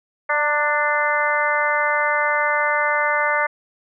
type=harmonic tone with a mistuned harmonic; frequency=295 Hz; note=D4; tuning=8 cents sharp; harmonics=2 / 3 / 4 / 5 / 6 / 7; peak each=-24 / -24 / -24 / -24 / -24 / -24 dBFS; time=0.29-3.47 s; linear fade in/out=10 ms; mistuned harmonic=3; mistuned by=+32 cents; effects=none